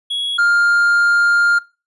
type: tone pair in turn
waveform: triangle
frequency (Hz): 3339 / 1403.9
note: G#7 / F6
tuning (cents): +9 / +9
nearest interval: octave + minor third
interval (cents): 1500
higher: first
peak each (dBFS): -17 / -9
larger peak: second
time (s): 0.1-0.38 / 0.38-1.59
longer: second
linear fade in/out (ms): 10
effects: noise-tail reverb RT60 0.3 s tail -22 dB re dry + resampled to 24000 Hz